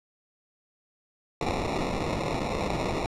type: noise with sample-and-hold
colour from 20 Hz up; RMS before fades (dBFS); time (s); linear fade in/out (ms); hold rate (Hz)
white; -29; 1.41-3.06; 2; 1575
effects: low-pass 6000 Hz 12 dB/octave